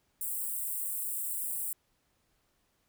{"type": "high-pass noise", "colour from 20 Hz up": "white", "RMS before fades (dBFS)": -35, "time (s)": [0.21, 1.73], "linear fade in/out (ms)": 2, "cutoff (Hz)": 7800, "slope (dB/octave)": 96, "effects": ["pink hiss -74 dBFS RMS until 2.88 s"]}